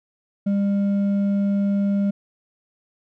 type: tone with hard clipping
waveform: sine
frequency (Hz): 200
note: G3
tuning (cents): +35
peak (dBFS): -19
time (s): 0.46-2.11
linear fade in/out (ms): 10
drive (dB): 4
effects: none